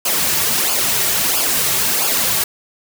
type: noise with flanger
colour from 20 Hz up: white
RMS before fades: -17 dBFS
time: 0.05-2.44 s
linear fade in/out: 5 ms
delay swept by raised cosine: 0.51 to 4.01 ms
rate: 1.5 Hz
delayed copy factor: -0.65
effects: none